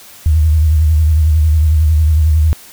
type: tone with vibrato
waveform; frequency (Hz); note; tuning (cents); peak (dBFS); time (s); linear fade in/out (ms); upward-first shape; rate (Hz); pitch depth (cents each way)
sine; 77.78; D#2; 0; -7; 0.26-2.53; 0; sine; 11; 76
effects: white hiss -38 dBFS RMS until 2.72 s